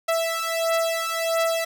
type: beating tone pair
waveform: sawtooth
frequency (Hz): 659.3 / 660.8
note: E5 / E5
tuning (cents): 0 / +4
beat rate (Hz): 1.5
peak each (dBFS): -21 / -21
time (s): 0.08-1.65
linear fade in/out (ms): 10
effects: none